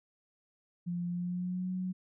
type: tone with pitch glide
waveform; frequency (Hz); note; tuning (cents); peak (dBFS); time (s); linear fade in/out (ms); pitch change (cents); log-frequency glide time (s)
sine; 174.61 to 184.35; F3 to F#3; 0 to -6; -32; 0.86-1.93; 20; +94; 1.08-1.71
effects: none